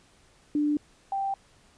sine tone pair in turn, 295.9 / 784 Hz, D4 / G5, +13 / 0 cents, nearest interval octave + perfect fourth, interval 1687 cents, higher second, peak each -22 / -26 dBFS, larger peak first, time 0.55-0.77 / 1.12-1.34 s, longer neither, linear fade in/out 2 ms, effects pink hiss -60 dBFS RMS until 1.77 s + resampled to 22050 Hz

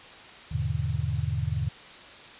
sine chord, E dominant seventh, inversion none, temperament just, 82.41 / 103.01 / 123.61 / 148.33 Hz, E2 / G#2 / B2 / D3, 0 / -14 / +2 / +18 cents, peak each -31 dBFS, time 0.51-1.69 s, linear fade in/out 10 ms, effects white hiss -46 dBFS RMS until 2.39 s + resampled to 8000 Hz

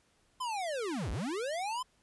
square linear two-way sweep, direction down then up, 1045 to 44.46 to 1045 Hz, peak -34 dBFS, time 0.4-1.83 s, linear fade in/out 10 ms, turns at 1.11 s, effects pink hiss -70 dBFS RMS until 2.02 s + resampled to 24000 Hz

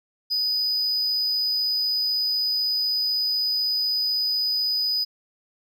triangle tone, 4978 Hz, D#8, in tune, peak -20 dBFS, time 0.3-5.05 s, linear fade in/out 20 ms, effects none

